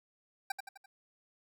25% pulse tone with echo, 784 Hz, G5, in tune, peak -28 dBFS, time 0.5-0.52 s, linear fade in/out 5 ms, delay 85 ms, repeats 4, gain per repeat -6 dB, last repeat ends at 0.86 s, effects none

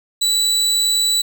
30% pulse tone, 3951 Hz, B7, in tune, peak -12 dBFS, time 0.21-1.22 s, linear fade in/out 10 ms, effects none

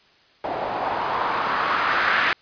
blue noise with low-pass filter sweep, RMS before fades -23 dBFS, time 0.44-2.33 s, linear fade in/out 2 ms, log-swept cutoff 680 to 1700 Hz, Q 2.4, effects white hiss -56 dBFS RMS until 2.41 s + resampled to 11025 Hz

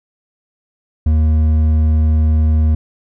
triangle tone with hard clipping, 77.78 Hz, D#2, in tune, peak -11 dBFS, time 1.06-2.75 s, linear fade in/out 5 ms, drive 9 dB, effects none

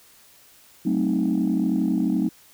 sine chord, F# diminished seventh, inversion none, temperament equal with one note detuned, 188.01 / 220 / 261.6 / 311.1 Hz, F#3 / A3 / C4 / Eb4, +28 / 0 / 0 / 0 cents, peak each -24 dBFS, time 0.85-2.29 s, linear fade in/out 10 ms, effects tanh soft clip ceiling -13 dBFS + white hiss -53 dBFS RMS until 2.53 s

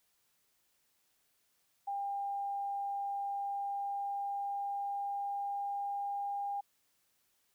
sine tone with pitch glide, 800 to 805.1 Hz, G5 to G5, +35 to +46 cents, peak -34 dBFS, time 1.87-6.61 s, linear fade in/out 10 ms, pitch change +11 cents, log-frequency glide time 3.27-6.34 s, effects white hiss -75 dBFS RMS until 7.54 s

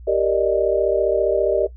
sine chord, Eb major seventh, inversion first, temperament equal, 392 / 466.2 / 587.3 / 622.3 Hz, G4 / Bb4 / D5 / Eb5, 0 / 0 / 0 / 0 cents, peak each -21 dBFS, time 0.07-1.67 s, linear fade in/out 10 ms, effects noise-tail reverb RT60 0.1 s tail -17 dB re dry + added 60 Hz sine -36 dBFS peak until 1.76 s

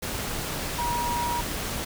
sine tone in noise, 956 Hz, A#5, 43 cents sharp, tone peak -26 dBFS, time 0.78-1.41 s, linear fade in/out 10 ms, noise pink, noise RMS -31 dBFS, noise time 0.02-1.85 s, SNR +2 dB, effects none

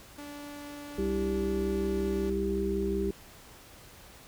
sawtooth tone, 289.9 Hz, D4, 22 cents flat, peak -37 dBFS, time 0.18-2.3 s, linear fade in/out 5 ms
harmonic tone, 65.41 Hz, C2, in tune, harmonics 1 / 3 / 5 / 6, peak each -35 / -33 / -35 / -30 dBFS, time 0.98-3.11 s, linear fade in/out 5 ms
effects pink hiss -52 dBFS RMS until 4.27 s

